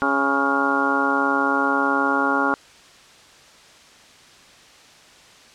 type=harmonic tone with a mistuned harmonic; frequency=138.59 Hz; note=C#3; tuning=in tune; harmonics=2 / 3 / 4 / 5 / 6 / 7 / 8 / 9 / 10; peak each=-24 / -29 / -29 / -33 / -25 / -31 / -25 / -32 / -22 dBFS; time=0.02-2.54 s; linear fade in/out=0 ms; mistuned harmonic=10; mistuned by=+27 cents; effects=white hiss -48 dBFS RMS until 5.54 s + low-pass 6000 Hz 12 dB/octave